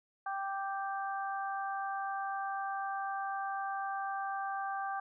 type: harmonic tone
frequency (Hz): 392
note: G4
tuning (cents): 0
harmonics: 2 / 3 / 4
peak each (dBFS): -36 / -40 / -42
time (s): 0.26-5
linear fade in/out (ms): 5
effects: none